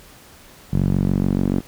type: tone with band-pass filter sweep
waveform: sawtooth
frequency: 46.93 Hz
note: F#1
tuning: 25 cents sharp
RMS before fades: -19 dBFS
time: 0.72-1.61 s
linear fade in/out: 20 ms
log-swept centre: 160 to 250 Hz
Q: 2
effects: pink hiss -46 dBFS RMS until 1.67 s